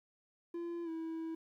triangle tone with pitch glide, 341.7 to 325.3 Hz, F4 to E4, -38 to -23 cents, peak -36 dBFS, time 0.54-1.35 s, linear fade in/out 5 ms, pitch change -85 cents, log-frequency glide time 0.84-0.89 s, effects 12-bit

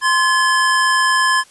square tone pair together, 1043 / 1708.8 Hz, C6 / G#6, -6 / +49 cents, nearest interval major sixth, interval 855 cents, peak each -16 dBFS, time 0.01-1.44 s, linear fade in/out 50 ms, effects white hiss -48 dBFS RMS until 1.5 s + resampled to 24000 Hz

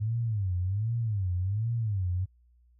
sine tone with vibrato, 102.4 Hz, G#2, 24 cents flat, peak -26 dBFS, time 0-2.26 s, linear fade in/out 20 ms, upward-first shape sine, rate 1.3 Hz, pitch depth 240 cents each way, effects added 60 Hz sine -59 dBFS peak until 2.79 s

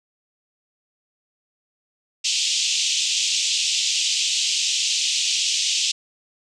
pink band-pass noise, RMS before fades -22 dBFS, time 2.24-5.92 s, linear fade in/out 10 ms, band 2700 to 7600 Hz, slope 48 dB/octave, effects none

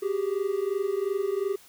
triangle tone pair together, 383.4 / 406.2 Hz, G4 / G#4, -38 / -38 cents, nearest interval minor second, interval 100 cents, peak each -26 dBFS, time 0.02-1.56 s, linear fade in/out 10 ms, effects white hiss -54 dBFS RMS until 1.68 s

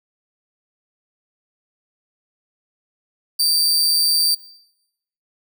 sawtooth tone with amplitude modulation, 4673 Hz, D8, 9 cents flat, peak -10 dBFS, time 3.39-4.35 s, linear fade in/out 10 ms, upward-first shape sine, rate 157 Hz, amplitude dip 50%, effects noise-tail reverb RT60 0.9 s tail -22 dB re dry

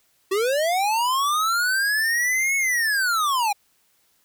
square linear two-way sweep, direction up then down, 370 to 2211 to 789 Hz, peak -20 dBFS, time 0.31-3.53 s, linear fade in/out 10 ms, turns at 2.56 s, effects white hiss -64 dBFS RMS until 4.24 s

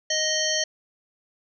harmonic tone, 622.3 Hz, D#5, in tune, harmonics 1 / 3 / 5 / 7 / 9 / 10, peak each -29 / -29 / -29 / -29 / -29 / -29 dBFS, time 0.1-0.64 s, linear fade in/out 5 ms, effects none

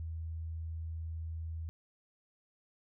sine tone, 81.2 Hz, E2, 26 cents flat, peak -37 dBFS, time 0-1.69 s, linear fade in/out 0 ms, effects none

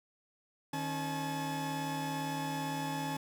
40% pulse tone cluster, 155.3 / 272.8 / 858 Hz, D#3 / C#4 / A5, -3 / -28 / -44 cents, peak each -39 / -38 / -37 dBFS, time 0.73-3.17 s, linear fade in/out 5 ms, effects none

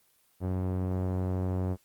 sawtooth tone with low-pass filter, 92.5 Hz, F#2, in tune, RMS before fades -30 dBFS, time 0.4-1.77 s, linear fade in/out 50 ms, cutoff 730 Hz, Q 0.75, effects white hiss -67 dBFS RMS until 1.84 s + Opus 24 kbps

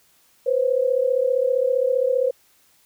sine tone pair together, 496.5 / 531.7 Hz, B4 / C5, +9 / +28 cents, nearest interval minor second, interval 119 cents, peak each -20 dBFS, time 0.46-2.31 s, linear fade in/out 10 ms, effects white hiss -59 dBFS RMS until 2.85 s

